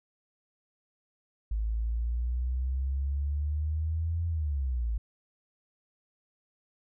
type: exponential two-way sweep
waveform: sine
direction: up then down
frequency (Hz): 53 to 85 to 53.4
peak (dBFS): -27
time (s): 1.51-4.98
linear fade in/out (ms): 5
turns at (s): 4.27
effects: none